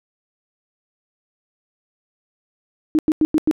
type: tone bursts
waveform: sine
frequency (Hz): 310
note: D#4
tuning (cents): -6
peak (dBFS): -12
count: 5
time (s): 2.95-3.512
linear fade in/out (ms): 0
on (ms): 38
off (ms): 93
effects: none